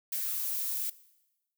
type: noise with high-pass filter sweep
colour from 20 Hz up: violet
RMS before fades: -33 dBFS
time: 0.12-0.9 s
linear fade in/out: 5 ms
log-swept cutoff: 1900 to 250 Hz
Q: 2.4
effects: noise-tail reverb RT60 1.0 s tail -19 dB re dry